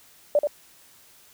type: tone with echo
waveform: sine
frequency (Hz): 587.3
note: D5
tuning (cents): 0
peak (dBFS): -15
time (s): 0.35-0.39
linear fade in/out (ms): 2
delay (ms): 82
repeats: 1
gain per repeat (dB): -5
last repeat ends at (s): 0.472
effects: white hiss -54 dBFS RMS until 1.33 s